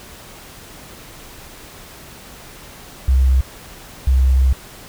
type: tone pair in turn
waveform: sine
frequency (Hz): 65.3 / 65.3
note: C2 / C2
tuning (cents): -3 / -3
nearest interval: unison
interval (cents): 0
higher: neither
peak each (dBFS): -10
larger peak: neither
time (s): 3.08-3.41 / 4.07-4.53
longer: second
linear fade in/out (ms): 5
effects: pink hiss -39 dBFS RMS until 4.88 s